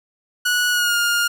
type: tone with pitch glide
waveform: sawtooth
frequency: 1466 to 1415.2 Hz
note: F#6 to F6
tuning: -16 to +23 cents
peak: -13 dBFS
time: 0.45-1.28 s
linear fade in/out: 10 ms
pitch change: -61 cents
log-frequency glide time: 0.7-0.97 s
effects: none